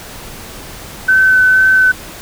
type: tone with vibrato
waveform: sine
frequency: 1522 Hz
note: F#6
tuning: 48 cents sharp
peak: -6 dBFS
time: 1.08-1.92 s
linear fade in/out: 10 ms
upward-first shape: sine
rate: 2.1 Hz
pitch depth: 12 cents each way
effects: pink hiss -31 dBFS RMS until 2.21 s